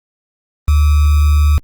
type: tone with sample-and-hold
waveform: sine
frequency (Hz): 74.4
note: D2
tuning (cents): +23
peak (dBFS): -7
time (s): 0.68-1.58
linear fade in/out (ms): 0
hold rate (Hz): 1225
effects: Opus 24 kbps